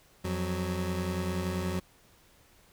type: tone pair together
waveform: 25% pulse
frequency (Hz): 87.31 / 185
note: F2 / F#3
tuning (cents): 0 / 0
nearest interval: octave + minor second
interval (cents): 1300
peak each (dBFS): -29 / -29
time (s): 0.24-1.8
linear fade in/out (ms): 10
effects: pink hiss -61 dBFS RMS until 2.72 s